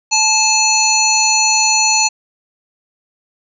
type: harmonic tone with a mistuned harmonic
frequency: 870 Hz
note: A5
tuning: 20 cents flat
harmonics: 1 / 3 / 5 / 7 / 8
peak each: -17 / -17 / -17 / -17 / -17 dBFS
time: 0.11-2.09 s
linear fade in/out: 20 ms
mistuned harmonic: 5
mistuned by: -23 cents
effects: none